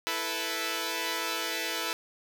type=chord; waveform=5% pulse; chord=E suspended fourth; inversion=none; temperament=equal; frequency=329.6 / 440 / 493.9 Hz; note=E4 / A4 / B4; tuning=0 / 0 / 0 cents; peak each=-23 dBFS; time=0.07-1.93 s; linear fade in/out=0 ms; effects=none